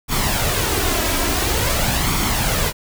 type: noise with flanger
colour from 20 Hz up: pink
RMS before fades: -19 dBFS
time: 0.08-2.73 s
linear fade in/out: 50 ms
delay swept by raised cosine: 0.89 to 3.09 ms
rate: 0.48 Hz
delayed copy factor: +0.5
effects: none